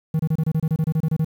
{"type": "tone bursts", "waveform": "triangle", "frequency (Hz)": 158.5, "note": "D#3", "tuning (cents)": 32, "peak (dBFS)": -15, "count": 14, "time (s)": [0.14, 1.247], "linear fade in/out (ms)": 5, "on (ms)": 54, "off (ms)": 27, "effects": ["8-bit"]}